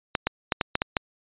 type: clicks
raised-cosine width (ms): 0.3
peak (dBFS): -6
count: 7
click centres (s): 0.152 / 0.27 / 0.522 / 0.612 / 0.754 / 0.819 / 0.968
effects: resampled to 8000 Hz